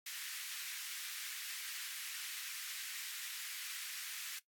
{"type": "high-pass noise", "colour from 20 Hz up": "pink", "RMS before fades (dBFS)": -45, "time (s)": [0.06, 4.39], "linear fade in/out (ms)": 5, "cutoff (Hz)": 1700, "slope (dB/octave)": 24, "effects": ["noise-tail reverb RT60 0.1 s tail -17 dB re dry", "AAC 64 kbps"]}